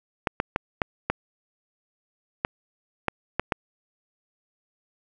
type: clicks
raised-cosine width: 0.5 ms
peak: -7 dBFS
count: 9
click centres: 0.272 / 0.401 / 0.561 / 0.818 / 1.1 / 2.449 / 3.083 / 3.396 / 3.522 s
effects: none